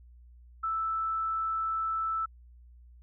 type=tone; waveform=sine; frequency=1318.5 Hz; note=E6; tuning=in tune; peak=-28 dBFS; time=0.63-2.26 s; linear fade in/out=10 ms; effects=added 60 Hz sine -51 dBFS peak until 3.02 s